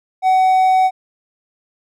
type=tone; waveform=triangle; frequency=751 Hz; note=F#5; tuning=26 cents sharp; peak=-8 dBFS; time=0.22-0.91 s; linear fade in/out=50 ms; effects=none

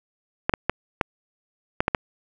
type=clicks; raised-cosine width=0.5 ms; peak=-4 dBFS; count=7; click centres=0.495 / 0.538 / 0.696 / 1.012 / 1.805 / 1.881 / 1.948 s; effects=none

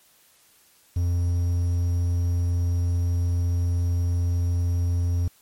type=tone with quantisation; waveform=triangle; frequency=87.2 Hz; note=F2; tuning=2 cents flat; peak=-18 dBFS; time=0.96-5.28 s; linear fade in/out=5 ms; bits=8; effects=white hiss -58 dBFS RMS until 5.41 s + MP3 64 kbps

